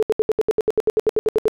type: tone bursts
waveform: sine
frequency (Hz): 434.2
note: A4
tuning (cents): -23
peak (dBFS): -13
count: 16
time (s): 0-1.481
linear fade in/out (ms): 0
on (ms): 26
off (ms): 71
effects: none